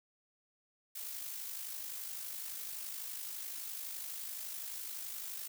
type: noise with amplitude modulation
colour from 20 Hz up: blue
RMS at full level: -41 dBFS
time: 0.95-5.48 s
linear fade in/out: 10 ms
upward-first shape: sine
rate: 51.8 Hz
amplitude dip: 45%
effects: none